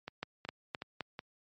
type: two click trains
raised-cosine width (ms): 0.3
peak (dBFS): -24 / -20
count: 4 / 4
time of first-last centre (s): 0.08-1.191 / 0.23-1.007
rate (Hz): 2.7 / 3.86
effects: high-pass 100 Hz 12 dB/octave + MP3 32 kbps